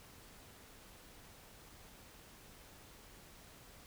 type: silence
effects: pink hiss -58 dBFS RMS until 3.86 s

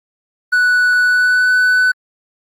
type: tone with pitch glide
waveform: triangle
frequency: 1480 to 1499.8 Hz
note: F#6 to F#6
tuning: 0 to +23 cents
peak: -8 dBFS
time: 0.52-1.92 s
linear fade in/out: 10 ms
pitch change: +23 cents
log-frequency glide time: 1.04-1.57 s
effects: Opus 24 kbps

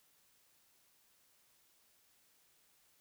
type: silence
effects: white hiss -71 dBFS RMS until 3 s

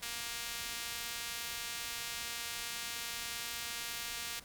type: tone with high-pass filter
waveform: sawtooth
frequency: 234.8 Hz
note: A#3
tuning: 13 cents sharp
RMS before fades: -41 dBFS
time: 0.02-4.4 s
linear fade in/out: 10 ms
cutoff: 2400 Hz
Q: 0.63
effects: pink hiss -56 dBFS RMS until 4.44 s

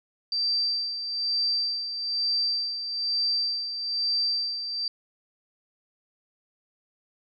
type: tone with tremolo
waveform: sine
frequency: 4681 Hz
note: D8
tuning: 7 cents flat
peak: -22 dBFS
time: 0.32-4.88 s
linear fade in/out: 2 ms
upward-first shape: sine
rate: 1.1 Hz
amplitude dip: 60%
effects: none

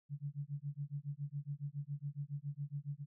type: tone with tremolo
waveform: sine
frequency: 143.4 Hz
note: D3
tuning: 41 cents flat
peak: -36 dBFS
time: 0.09-3.06 s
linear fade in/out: 50 ms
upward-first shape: sine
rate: 7.2 Hz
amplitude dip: 100%
effects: none

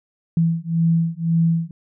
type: beating tone pair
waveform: sine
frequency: 164.81 / 166.71 Hz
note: E3 / E3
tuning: 0 / +20 cents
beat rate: 1.9 Hz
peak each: -19 dBFS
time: 0.37-1.71 s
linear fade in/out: 2 ms
effects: none

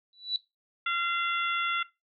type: tone with exponential growth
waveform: sine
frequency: 3951 Hz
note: B7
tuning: in tune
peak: -22 dBFS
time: 0.13-0.36 s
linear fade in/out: 1 ms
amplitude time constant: 49 ms
type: harmonic tone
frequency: 687 Hz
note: F5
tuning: 29 cents flat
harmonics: 2 / 3 / 4 / 5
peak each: -28 / -32 / -34 / -36 dBFS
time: 0.86-1.83 s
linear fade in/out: 5 ms
effects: noise-tail reverb RT60 0.2 s tail -17 dB re dry

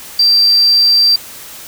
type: tone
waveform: sine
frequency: 4699 Hz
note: D8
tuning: in tune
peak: -5 dBFS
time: 0.19-1.16 s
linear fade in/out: 5 ms
effects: tanh soft clip ceiling -3 dBFS + white hiss -32 dBFS RMS until 1.67 s

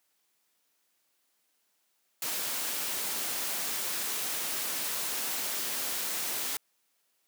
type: noise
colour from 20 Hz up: white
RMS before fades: -33 dBFS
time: 2.22-6.57 s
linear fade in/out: 2 ms
effects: white hiss -74 dBFS RMS until 7.27 s + high-pass 200 Hz 12 dB/octave

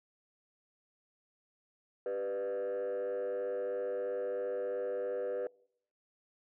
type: tone with frequency modulation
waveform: sine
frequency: 493.9 Hz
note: B4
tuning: in tune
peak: -30 dBFS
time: 2.06-5.47 s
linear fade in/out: 2 ms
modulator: 103 Hz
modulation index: 0.83
effects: noise-tail reverb RT60 0.7 s tail -26 dB re dry + tanh soft clip ceiling -32 dBFS

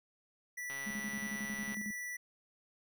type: tone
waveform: square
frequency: 1963 Hz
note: B6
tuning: 11 cents flat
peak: -40 dBFS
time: 0.57-2.17 s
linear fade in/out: 10 ms
type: click train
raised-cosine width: 0.3 ms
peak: -32 dBFS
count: 144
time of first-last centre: 0.7-1.744 s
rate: 137 Hz
type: tone with tremolo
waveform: sine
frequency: 210.4 Hz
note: G#3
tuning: 23 cents sharp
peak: -38 dBFS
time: 0.86-1.92 s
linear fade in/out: 10 ms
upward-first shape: square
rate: 11 Hz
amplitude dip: 75%
effects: none

